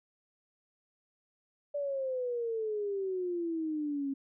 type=exponential sweep; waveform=sine; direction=down; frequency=583 to 270.8 Hz; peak=-31 dBFS; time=1.74-4.14 s; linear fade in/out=10 ms; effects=none